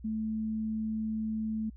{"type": "tone", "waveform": "sine", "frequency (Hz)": 218.8, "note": "A3", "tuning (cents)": -9, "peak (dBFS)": -30, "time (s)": [0.04, 1.7], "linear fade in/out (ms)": 10, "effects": ["added 60 Hz sine -46 dBFS peak until 1.76 s"]}